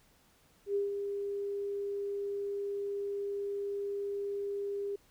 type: tone with ADSR envelope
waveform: sine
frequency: 402.2 Hz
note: G4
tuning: 44 cents sharp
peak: -27 dBFS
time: 0.66-4.96 s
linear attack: 92 ms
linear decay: 150 ms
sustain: -6 dB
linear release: 7 ms
effects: pink hiss -66 dBFS RMS until 5.1 s